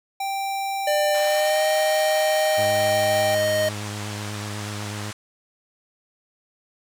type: tone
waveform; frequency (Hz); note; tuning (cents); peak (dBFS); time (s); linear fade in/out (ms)
square; 784; G5; 0; -25; 0.2-3.35; 5
type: tone with pitch glide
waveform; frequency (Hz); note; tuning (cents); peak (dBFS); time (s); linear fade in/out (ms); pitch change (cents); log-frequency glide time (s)
square; 597 to 620.2; D5 to D#5; +28 to -6; -20; 0.87-3.69; 5; +66; 1.17-1.64
type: band-pass noise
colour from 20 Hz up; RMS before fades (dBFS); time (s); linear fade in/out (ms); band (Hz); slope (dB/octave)
pink; -37; 1.14-5.13; 5; 770 to 9300; 24
type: tone with vibrato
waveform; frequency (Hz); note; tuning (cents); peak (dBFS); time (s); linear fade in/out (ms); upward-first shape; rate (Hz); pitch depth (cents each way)
sawtooth; 104; G#2; +3; -26; 2.57-5.12; 20; square; 8.1; 18
effects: none